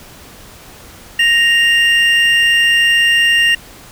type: tone pair together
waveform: triangle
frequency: 1864.7 / 2794 Hz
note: A#6 / F7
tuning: 0 / 0 cents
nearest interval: perfect fifth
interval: 700 cents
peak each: -10 dBFS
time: 1.19-3.55 s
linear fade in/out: 5 ms
effects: pink hiss -38 dBFS RMS until 3.91 s